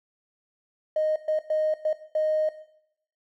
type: tone bursts at uneven times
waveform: triangle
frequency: 620 Hz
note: D#5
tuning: 6 cents flat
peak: -17 dBFS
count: 5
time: 0.96-1.16 / 1.28-1.39 / 1.5-1.74 / 1.85-1.93 / 2.15-2.49 s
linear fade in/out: 5 ms
effects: noise-tail reverb RT60 0.7 s tail -18 dB re dry + tanh soft clip ceiling -19 dBFS